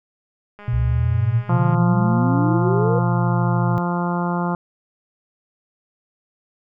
click train, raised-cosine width 0.5 ms, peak -26 dBFS, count 239, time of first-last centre 0.59-1.745 s, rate 206 Hz
sine tone with pitch glide, 120 to 120.9 Hz, B2 to B2, -49 to -36 cents, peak -18 dBFS, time 0.68-3.78 s, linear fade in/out 0 ms, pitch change +13 cents, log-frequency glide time 1.59-2.94 s
sine exponential sweep, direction up, 61.6 to 492.6 Hz, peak -19 dBFS, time 0.73-2.99 s, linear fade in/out 5 ms
harmonic tone, 174.6 Hz, F3, in tune, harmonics 1 / 2 / 3 / 4 / 5 / 6 / 7 / 8, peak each -21 / -29 / -32 / -30 / -28 / -30 / -32 / -34 dBFS, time 1.49-4.55 s, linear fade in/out 2 ms
effects none

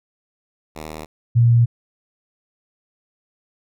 5% pulse / sine tone pair in turn, 77.78 / 118.03 Hz, D#2 / A#2, 0 / +22 cents, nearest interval perfect fifth, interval 722 cents, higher second, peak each -20 / -10 dBFS, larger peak second, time 0.75-1.06 / 1.35-1.66 s, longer neither, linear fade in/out 20 ms, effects none

